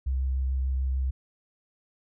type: tone with vibrato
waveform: sine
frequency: 65.6 Hz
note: C2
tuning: 5 cents sharp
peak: -24 dBFS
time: 0.06-1.11 s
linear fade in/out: 10 ms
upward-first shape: triangle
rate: 6.8 Hz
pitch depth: 17 cents each way
effects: none